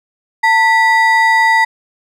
triangle ring-modulated tone, 1430 Hz, F6, 41 cents sharp, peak -3 dBFS, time 0.43-1.65 s, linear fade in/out 10 ms, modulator 532 Hz, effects none

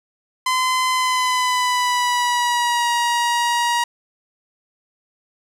sawtooth tone with pitch glide, 1025 to 950.9 Hz, C6 to A#5, -36 to +34 cents, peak -13 dBFS, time 0.46-3.84 s, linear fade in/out 5 ms, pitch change -130 cents, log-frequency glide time 0.9-2.9 s, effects low-pass 10000 Hz 12 dB/octave + 8-bit

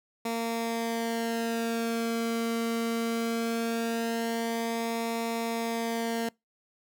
sawtooth tone with flanger, 229.9 Hz, A#3, 24 cents flat, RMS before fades -30 dBFS, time 0.25-6.29 s, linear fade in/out 5 ms, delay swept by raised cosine 0.65 to 1.16 ms, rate 0.2 Hz, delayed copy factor -0.7, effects noise-tail reverb RT60 0.2 s tail -25 dB re dry

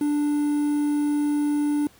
triangle tone with quantisation, 293.7 Hz, D4, in tune, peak -18 dBFS, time 0.01-1.87 s, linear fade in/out 2 ms, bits 7, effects pink hiss -54 dBFS RMS until 1.99 s + high-pass 60 Hz 12 dB/octave

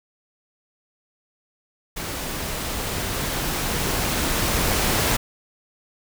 pink noise with level ramp, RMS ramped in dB -30 to -20 dBFS, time 1.96-5.17 s, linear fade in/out 10 ms, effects none

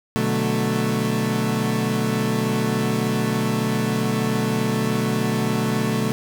30% pulse chord, B minor seventh, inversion none, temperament equal, 123.47 / 146.83 / 185 / 220 Hz, B2 / D3 / F#3 / A3, 0 / 0 / 0 / 0 cents, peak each -23 / -25 / -25 / -20 dBFS, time 0.16-6.12 s, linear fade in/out 0 ms, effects none

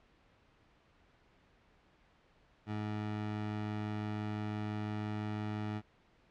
20% pulse tone, 105.9 Hz, G#2, 34 cents sharp, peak -31 dBFS, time 2.66-5.82 s, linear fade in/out 50 ms, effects pink hiss -67 dBFS RMS until 6.3 s + low-pass 3000 Hz 12 dB/octave

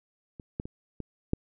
clicks, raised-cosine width 3 ms, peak -29 / -18 / -25 / -23 / -12 dBFS, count 5, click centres 0.398 / 0.599 / 0.655 / 1.003 / 1.334 s, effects none

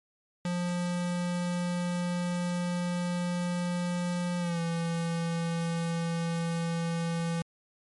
square tone with pitch glide, 176.4 to 167.56 Hz, F3 to E3, +18 to +29 cents, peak -29 dBFS, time 0.45-7.42 s, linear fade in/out 2 ms, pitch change -89 cents, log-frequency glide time 4.39-4.6 s, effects MP3 48 kbps

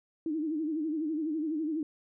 sine tone with vibrato, 311.1 Hz, D#4, in tune, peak -29 dBFS, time 0.26-1.83 s, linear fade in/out 2 ms, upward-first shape sine, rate 12 Hz, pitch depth 100 cents each way, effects none

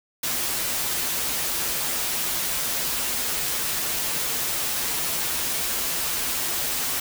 white noise with comb filter, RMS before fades -26 dBFS, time 0.23-7 s, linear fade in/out 5 ms, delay 10 ms, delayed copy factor -0.55, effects none

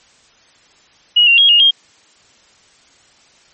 sine tone with pitch steps, 2897 / 2768 / 3276 / 2850 / 3226 Hz, F#7 / F7 / G#7 / F7 / G7, -37 / -16 / -24 / +34 / +49 cents, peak -6 dBFS, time 1.16-1.71 s, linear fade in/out 10 ms, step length 110 ms, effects white hiss -50 dBFS RMS until 3.53 s + MP3 32 kbps

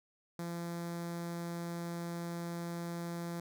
sawtooth tone with notch filter, 170.8 Hz, F3, 38 cents flat, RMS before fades -40 dBFS, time 0.39-3.4 s, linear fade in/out 2 ms, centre 2800 Hz, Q 1.6, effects none

